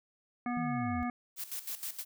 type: harmonic tone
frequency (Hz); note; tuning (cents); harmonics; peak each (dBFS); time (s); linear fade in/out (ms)
243.2; B3; -26; 1 / 3 / 5 / 7 / 9; -33 / -38 / -41 / -47 / -45; 0.46-1.1; 2
type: linear sweep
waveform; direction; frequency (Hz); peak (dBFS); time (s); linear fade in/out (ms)
sine; down; 174.5 to 72.9; -37; 0.57-1.03; 0
type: noise with tremolo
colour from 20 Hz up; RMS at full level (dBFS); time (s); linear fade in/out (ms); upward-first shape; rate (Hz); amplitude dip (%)
blue; -38; 1.36-2.05; 50; square; 6.4; 75
effects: none